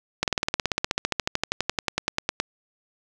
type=slowing click train; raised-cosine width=0.2 ms; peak=-5 dBFS; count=30; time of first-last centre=0.23-2.401 s; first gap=48 ms; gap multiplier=1.03; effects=none